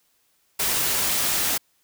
white noise, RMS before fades -23 dBFS, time 0.59-1.58 s, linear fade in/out 10 ms, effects white hiss -66 dBFS RMS until 1.83 s

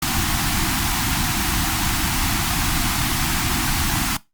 pink band-stop noise, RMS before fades -21 dBFS, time 0.02-4.17 s, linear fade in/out 5 ms, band 350 to 700 Hz, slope 96 dB/octave, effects noise-tail reverb RT60 0.2 s tail -20 dB re dry + Opus 48 kbps

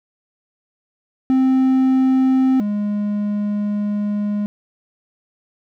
triangle tone pair in turn, 261.6 / 206.8 Hz, C4 / G#3, 0 / -7 cents, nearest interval major third, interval 407 cents, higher first, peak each -10 / -16 dBFS, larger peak first, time 1.3-2.6 / 2.6-4.46 s, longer second, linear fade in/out 0 ms, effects none

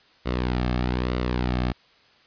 sawtooth tone with flanger, 61.7 Hz, B1, 1 cent flat, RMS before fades -25 dBFS, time 0.25-1.73 s, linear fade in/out 20 ms, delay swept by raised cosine 1.2 to 2.08 ms, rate 1.1 Hz, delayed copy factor -0.5, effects white hiss -57 dBFS RMS until 2.26 s + resampled to 11025 Hz

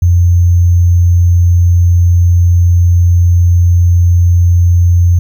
sine tone with sample-and-hold, 87.31 Hz, F2, in tune, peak -4 dBFS, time 0.02-5.19 s, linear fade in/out 5 ms, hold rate 6300 Hz, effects none

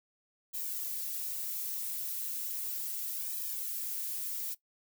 violet noise with flanger, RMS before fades -37 dBFS, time 0.53-4.55 s, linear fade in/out 20 ms, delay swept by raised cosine 1.4 to 6.8 ms, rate 0.35 Hz, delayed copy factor -0.95, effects noise-tail reverb RT60 0.1 s tail -17 dB re dry

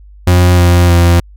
40% pulse tone with pitch steps, 89.1 / 87.67 / 86.26 Hz, F2 / F2 / F2, +35 / +7 / -21 cents, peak -4 dBFS, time 0.27-1.2 s, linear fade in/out 5 ms, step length 310 ms, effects added 50 Hz sine -34 dBFS peak until 1.36 s

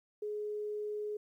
sine tone, 420.1 Hz, G#4, 20 cents sharp, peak -35 dBFS, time 0.22-1.17 s, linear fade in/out 5 ms, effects 12-bit

